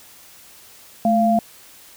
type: tone pair together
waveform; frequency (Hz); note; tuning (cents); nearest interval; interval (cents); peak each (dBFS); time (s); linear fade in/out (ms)
sine; 217.3 / 690; A3 / F5; -21 / -21; octave + minor sixth; 2000; -17 / -16; 1.05-1.39; 2
effects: white hiss -46 dBFS RMS until 1.96 s